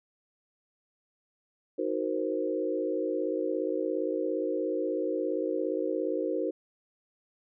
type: chord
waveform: sine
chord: C half-diminished seventh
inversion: first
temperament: equal with one note detuned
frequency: 312.4 / 370 / 466.2 / 523.3 Hz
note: Eb4 / Gb4 / Bb4 / C5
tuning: +7 / 0 / 0 / 0 cents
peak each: -33 dBFS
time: 1.78-6.51 s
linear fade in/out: 10 ms
effects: none